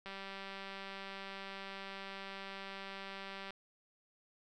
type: click train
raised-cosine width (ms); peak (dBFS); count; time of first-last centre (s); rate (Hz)
0.3; -30; 673; 0.06-3.506; 195
effects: none